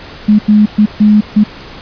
sine tone bursts at uneven times, 210.6 Hz, G#3, 24 cents sharp, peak -3 dBFS, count 5, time 0.28-0.39 / 0.48-0.66 / 0.78-0.86 / 1-1.21 / 1.36-1.44 s, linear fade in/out 10 ms, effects pink hiss -31 dBFS RMS until 1.81 s + resampled to 11025 Hz

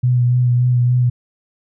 sine tone with vibrato, 123.47 Hz, B2, in tune, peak -11 dBFS, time 0.03-1.1 s, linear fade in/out 10 ms, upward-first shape sine, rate 3.5 Hz, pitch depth 22 cents each way, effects none

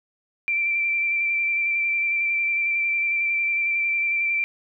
sine tone with vibrato, 2349 Hz, D7, in tune, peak -20 dBFS, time 0.48-4.44 s, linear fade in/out 0 ms, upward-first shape square, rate 11 Hz, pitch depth 14 cents each way, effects none

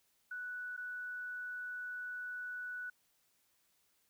sine tone with dropouts, 1480 Hz, F#6, in tune, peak -40 dBFS, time 0.31-2.9 s, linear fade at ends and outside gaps 5 ms, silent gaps 0.766-0.775 s, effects white hiss -75 dBFS RMS until 4.09 s

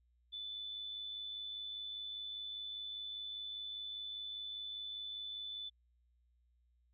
sine tone with amplitude modulation, 3500 Hz, A7, 10 cents flat, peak -40 dBFS, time 0.32-5.7 s, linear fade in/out 20 ms, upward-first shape sine, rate 105 Hz, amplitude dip 40%, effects added 60 Hz sine -70 dBFS peak until 6.93 s

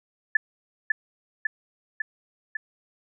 sine tone with echo, 1743 Hz, A6, 17 cents flat, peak -14 dBFS, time 0.35-0.37 s, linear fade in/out 5 ms, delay 550 ms, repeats 4, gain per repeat -3 dB, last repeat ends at 2.57 s, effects none

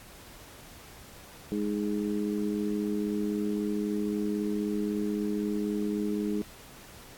harmonic tone, 103.83 Hz, G#2, in tune, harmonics 2 / 3 / 4, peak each -30 / -32 / -34 dBFS, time 1.52-6.42 s, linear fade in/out 0 ms, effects pink hiss -50 dBFS RMS until 7.17 s + AAC 64 kbps

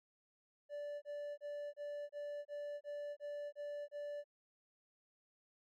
triangle tone bursts, 583 Hz, D5, 13 cents flat, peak -40 dBFS, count 10, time 0.69-4.242 s, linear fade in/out 50 ms, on 330 ms, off 28 ms, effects none

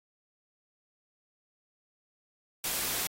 white noise, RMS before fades -32 dBFS, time 2.64-3.07 s, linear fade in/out 2 ms, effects AAC 48 kbps

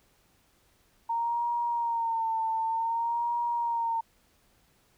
sine tone with vibrato, 921 Hz, A#5, 21 cents flat, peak -26 dBFS, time 1.09-4.01 s, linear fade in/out 10 ms, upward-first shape sine, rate 0.54 Hz, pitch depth 51 cents each way, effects pink hiss -66 dBFS RMS until 4.97 s

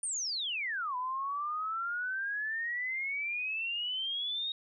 sine exponential two-way sweep, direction down then up, 9397 to 987.8 to 3765 Hz, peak -32 dBFS, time 0.03-4.52 s, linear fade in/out 2 ms, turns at 0.96 s, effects none

